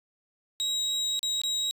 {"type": "tone with dropouts", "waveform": "35% pulse", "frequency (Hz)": 3824, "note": "A#7", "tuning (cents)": 43, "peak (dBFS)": -24, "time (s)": [0.6, 1.71], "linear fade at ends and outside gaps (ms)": 0, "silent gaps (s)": [[1.192, 1.23], [1.416, 1.436]], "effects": ["resampled to 32000 Hz"]}